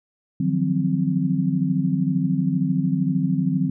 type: tone cluster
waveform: sine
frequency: 152.2 / 174.3 / 187.3 / 261.1 Hz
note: D#3 / F3 / F#3 / C4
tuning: -38 / -3 / +21 / -3 cents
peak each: -24 dBFS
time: 0.4-3.7 s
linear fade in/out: 5 ms
effects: none